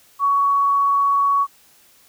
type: tone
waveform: sine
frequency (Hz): 1121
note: C#6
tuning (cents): +19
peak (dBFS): -14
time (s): 0.19-1.47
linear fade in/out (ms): 50
effects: white hiss -53 dBFS RMS until 2.08 s